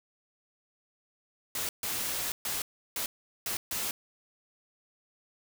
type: noise bursts at uneven times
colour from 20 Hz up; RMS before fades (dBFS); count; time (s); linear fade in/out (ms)
white; -33; 6; 1.55-1.69 / 1.83-2.32 / 2.45-2.62 / 2.96-3.06 / 3.46-3.57 / 3.71-3.91; 2
effects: none